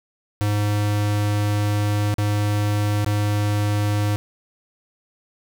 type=tone with dropouts; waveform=square; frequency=103.83 Hz; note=G#2; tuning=in tune; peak=-19 dBFS; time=0.41-4.16 s; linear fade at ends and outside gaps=0 ms; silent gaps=2.141-2.183 / 3.046-3.063 s; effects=none